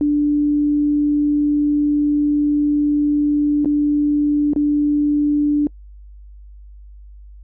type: tone with dropouts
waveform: sine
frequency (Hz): 293.7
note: D4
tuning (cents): 0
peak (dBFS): -13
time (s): 0.01-5.67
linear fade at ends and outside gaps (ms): 1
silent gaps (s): 3.647-3.657 / 4.534-4.561
effects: noise-tail reverb RT60 0.1 s tail -26 dB re dry + added 50 Hz sine -37 dBFS peak until 7.43 s